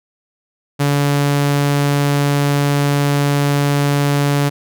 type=tone; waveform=sawtooth; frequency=143 Hz; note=D3; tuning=46 cents flat; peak=-9 dBFS; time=0.79-4.5 s; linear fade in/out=20 ms; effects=none